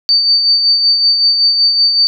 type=tone with tremolo; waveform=sine; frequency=4590 Hz; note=D8; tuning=40 cents flat; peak=-6 dBFS; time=0.09-2.07 s; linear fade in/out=0 ms; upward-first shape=sine; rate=5.3 Hz; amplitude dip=45%; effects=none